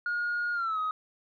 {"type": "tone with pitch glide", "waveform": "sine", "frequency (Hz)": [1432, 1261.1], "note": ["F6", "D#6"], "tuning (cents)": [43, 23], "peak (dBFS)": -26, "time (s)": [0.06, 0.91], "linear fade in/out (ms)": 2, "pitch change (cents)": -220, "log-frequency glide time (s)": [0.53, 0.79], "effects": ["tanh soft clip ceiling -25 dBFS"]}